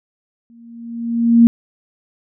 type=tone with exponential growth; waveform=sine; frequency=233.1 Hz; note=A#3; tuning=in tune; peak=-3 dBFS; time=0.5-1.47 s; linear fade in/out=0 ms; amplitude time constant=210 ms; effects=none